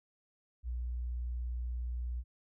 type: tone with vibrato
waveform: sine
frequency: 60.5 Hz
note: B1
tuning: 35 cents flat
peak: -34 dBFS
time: 0.63-2.24 s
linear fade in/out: 50 ms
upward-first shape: triangle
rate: 17 Hz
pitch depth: 9 cents each way
effects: none